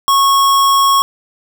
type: tone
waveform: square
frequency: 1100 Hz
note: C#6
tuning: 14 cents flat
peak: -9 dBFS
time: 0.08-1.02 s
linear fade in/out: 0 ms
effects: none